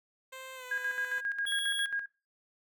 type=tone with pitch glide; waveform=10% pulse; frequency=523.3 to 502.3 Hz; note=C5 to B4; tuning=0 to +29 cents; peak=-35 dBFS; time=0.32-1.21 s; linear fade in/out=10 ms; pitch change=-71 cents; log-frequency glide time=0.55-0.65 s
type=tone with tremolo; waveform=sine; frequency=1630 Hz; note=G#6; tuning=33 cents flat; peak=-29 dBFS; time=0.71-2.06 s; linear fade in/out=5 ms; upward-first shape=square; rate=7.4 Hz; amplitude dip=60%
type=tone; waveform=square; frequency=3327 Hz; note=G#7; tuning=2 cents sharp; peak=-32 dBFS; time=1.46-1.86 s; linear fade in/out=10 ms
effects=noise-tail reverb RT60 0.3 s tail -21 dB re dry